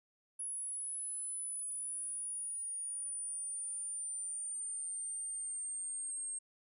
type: exponential sweep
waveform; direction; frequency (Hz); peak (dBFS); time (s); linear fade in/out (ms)
sine; down; 10320 to 8480; -38; 0.39-6.39; 10
effects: none